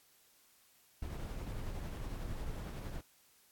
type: noise with tremolo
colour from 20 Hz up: brown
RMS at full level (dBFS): -40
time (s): 1.02-3.01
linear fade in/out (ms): 5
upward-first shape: sine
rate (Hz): 11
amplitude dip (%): 30
effects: white hiss -67 dBFS RMS until 3.51 s + AAC 64 kbps